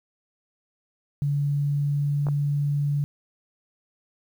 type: tone with pitch glide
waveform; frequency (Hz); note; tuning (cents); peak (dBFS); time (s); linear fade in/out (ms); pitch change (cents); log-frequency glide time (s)
sine; 143.3 to 144.21; D3 to D3; -42 to -31; -21; 1.22-3.04; 0; +11; 1.34-2.21
type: clicks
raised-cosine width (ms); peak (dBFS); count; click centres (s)
1; -21; 2; 2.268 / 2.286
effects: 9-bit